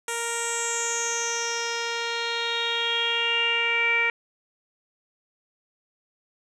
10% pulse tone with low-pass filter sweep, 466.2 Hz, A#4, in tune, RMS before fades -26 dBFS, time 0.08-4.1 s, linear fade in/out 2 ms, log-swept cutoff 9300 to 2200 Hz, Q 7.1, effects none

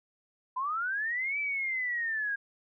sine linear two-way sweep, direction up then down, 987.8 to 2328 to 1612 Hz, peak -29 dBFS, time 0.56-2.36 s, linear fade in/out 10 ms, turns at 1.39 s, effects none

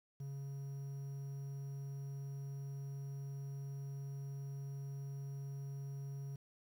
triangle tone with quantisation, 138.59 Hz, C#3, in tune, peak -40 dBFS, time 0.2-6.36 s, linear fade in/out 5 ms, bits 11, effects none

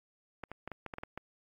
clicks, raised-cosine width 0.5 ms, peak -25 dBFS, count 9, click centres 0.437 / 0.516 / 0.676 / 0.717 / 0.863 / 0.938 / 0.984 / 1.035 / 1.176 s, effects AAC 32 kbps

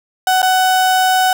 35% pulse tone with dropouts, 747 Hz, F#5, 16 cents sharp, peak -9 dBFS, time 0.27-1.33 s, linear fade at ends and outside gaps 2 ms, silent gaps 0.419-0.428 s, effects none

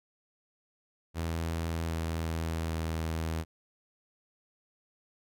sawtooth tone with pitch steps, 82.41 / 81.65 / 80.9 Hz, E2 / E2 / E2, 0 / -16 / -32 cents, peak -27 dBFS, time 1.14-3.45 s, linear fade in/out 50 ms, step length 770 ms, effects none

